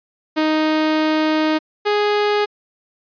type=tone pair in turn; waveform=sawtooth; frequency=311.1 / 415.3 Hz; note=D#4 / G#4; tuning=0 / 0 cents; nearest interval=perfect fourth; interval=500 cents; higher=second; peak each=-11 dBFS; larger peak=neither; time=0.36-1.59 / 1.85-2.46 s; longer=first; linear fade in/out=20 ms; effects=resampled to 11025 Hz